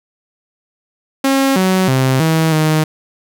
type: tone with pitch steps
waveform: sawtooth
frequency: 270.9 / 187.2 / 131.3 / 160.7 / 155.8 Hz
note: C#4 / F#3 / C3 / E3 / D#3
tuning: -40 / +20 / +6 / -44 / +3 cents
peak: -7 dBFS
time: 1.24-2.84 s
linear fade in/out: 5 ms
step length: 320 ms
effects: none